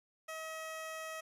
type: tone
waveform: 15% pulse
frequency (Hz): 638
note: D#5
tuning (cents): +43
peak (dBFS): -35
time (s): 0.28-1.21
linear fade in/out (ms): 10
effects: resampled to 32000 Hz + 12-bit